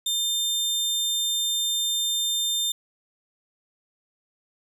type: tone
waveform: sawtooth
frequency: 3600 Hz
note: A7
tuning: 39 cents sharp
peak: -20 dBFS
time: 0.06-2.72 s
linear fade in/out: 5 ms
effects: none